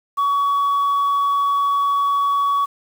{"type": "tone", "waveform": "sine", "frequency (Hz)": 1128, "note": "C#6", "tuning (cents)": 30, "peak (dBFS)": -13, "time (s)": [0.17, 2.66], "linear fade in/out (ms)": 20, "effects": ["tanh soft clip ceiling -14 dBFS", "7-bit"]}